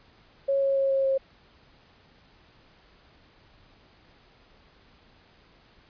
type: tone with pitch steps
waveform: sine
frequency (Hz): 550 / 546.8 / 543.7 / 540.6 / 537.4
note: C#5 / C#5 / C#5 / C#5 / C5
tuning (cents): -14 / -24 / -34 / -44 / +46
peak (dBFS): -21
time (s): 0.48-1.18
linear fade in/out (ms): 10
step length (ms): 140
effects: pink hiss -58 dBFS RMS until 5.89 s + resampled to 11025 Hz